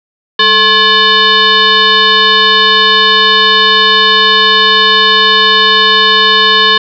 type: tone with frequency modulation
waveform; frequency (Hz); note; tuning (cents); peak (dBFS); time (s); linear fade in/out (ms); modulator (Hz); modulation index
sine; 2349; D7; 0; -4; 0.39-6.78; 5; 637; 2.6
effects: none